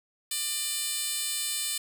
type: tone with high-pass filter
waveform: 10% pulse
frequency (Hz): 597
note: D5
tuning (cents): +28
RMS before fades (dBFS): -31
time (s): 0.31-1.78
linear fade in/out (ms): 5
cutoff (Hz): 5400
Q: 1.1
effects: 10-bit